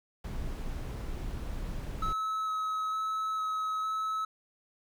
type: noise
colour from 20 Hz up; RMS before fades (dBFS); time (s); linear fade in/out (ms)
brown; -36; 0.24-2.13; 5
type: tone with vibrato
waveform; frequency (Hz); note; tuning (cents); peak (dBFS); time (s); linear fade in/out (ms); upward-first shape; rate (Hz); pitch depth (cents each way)
triangle; 1288; E6; -41; -28; 2.02-4.25; 5; square; 1.1; 9
effects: none